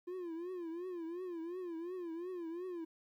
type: tone with vibrato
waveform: triangle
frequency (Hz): 347.2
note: F4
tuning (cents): -10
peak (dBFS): -38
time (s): 0.07-2.85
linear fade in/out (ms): 10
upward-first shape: triangle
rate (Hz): 2.8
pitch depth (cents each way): 140
effects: 13-bit